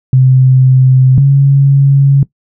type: tone pair in turn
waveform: sine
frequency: 130 / 138.57 Hz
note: C3 / C#3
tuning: -11 / 0 cents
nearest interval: minor second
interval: 111 cents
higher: second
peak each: -3 dBFS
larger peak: neither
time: 0.13-1.18 / 1.18-2.23 s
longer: neither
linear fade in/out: 2 ms
effects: noise-tail reverb RT60 0.1 s tail -19 dB re dry